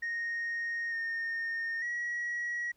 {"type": "tone with pitch steps", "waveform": "sine", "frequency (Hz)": [1860, 1834, 1914], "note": ["A#6", "A#6", "A#6"], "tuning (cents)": [-4, -29, 45], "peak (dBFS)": -30, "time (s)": [0.02, 2.72], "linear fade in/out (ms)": 10, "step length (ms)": 900, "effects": ["tanh soft clip ceiling -30 dBFS", "pink hiss -72 dBFS RMS until 2.76 s"]}